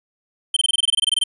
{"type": "tone bursts", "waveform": "square", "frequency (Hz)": 3117, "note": "G7", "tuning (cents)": -11, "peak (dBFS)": -15, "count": 15, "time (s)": [0.54, 1.238], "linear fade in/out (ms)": 5, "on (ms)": 26, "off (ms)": 22, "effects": ["resampled to 24000 Hz"]}